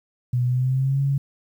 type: tone with pitch glide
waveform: sine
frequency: 123.47 to 138.59 Hz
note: B2 to C#3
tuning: 0 to 0 cents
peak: -18 dBFS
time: 0.33-1.18 s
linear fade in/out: 5 ms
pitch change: +200 cents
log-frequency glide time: 0.45-1.01 s
effects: 9-bit